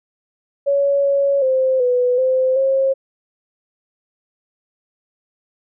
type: tone with pitch steps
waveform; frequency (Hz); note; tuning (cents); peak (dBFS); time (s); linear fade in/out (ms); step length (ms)
sine; 561 / 558 / 522 / 495.5 / 518 / 537; C#5 / C#5 / C5 / B4 / C5 / C5; +21 / +11 / -4 / +6 / -17 / +45; -13; 0.66-2.94; 20; 380
effects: none